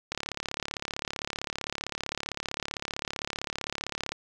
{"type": "click train", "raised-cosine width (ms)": 0.2, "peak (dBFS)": -14, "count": 143, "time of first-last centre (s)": [0.12, 4.12], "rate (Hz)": 35.5, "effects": []}